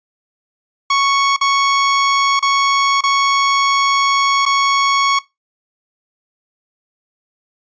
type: tone with dropouts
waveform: sawtooth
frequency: 1108.7 Hz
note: C#6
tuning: in tune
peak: -8 dBFS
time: 0.9-5.19 s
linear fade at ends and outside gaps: 5 ms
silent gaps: 1.364-1.411 / 2.394-2.425 / 3.009-3.036 / 4.454-4.461 s
effects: noise-tail reverb RT60 0.2 s tail -20 dB re dry + resampled to 16000 Hz